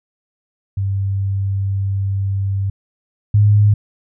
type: tone pair in turn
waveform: sine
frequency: 98 / 103.83 Hz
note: G2 / G#2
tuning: 0 / 0 cents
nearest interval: minor second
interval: 100 cents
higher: second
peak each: -16 / -8 dBFS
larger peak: second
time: 0.77-2.7 / 3.34-3.74 s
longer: first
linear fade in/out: 5 ms
effects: none